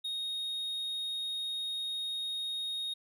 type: tone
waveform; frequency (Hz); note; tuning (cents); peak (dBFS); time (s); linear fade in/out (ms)
triangle; 3729; A#7; 0; -32; 0.04-2.94; 10
effects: none